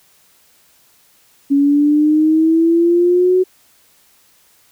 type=exponential sweep; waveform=sine; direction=up; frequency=278.3 to 372.6 Hz; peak=-9 dBFS; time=1.5-3.44 s; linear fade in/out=20 ms; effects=white hiss -53 dBFS RMS until 4.71 s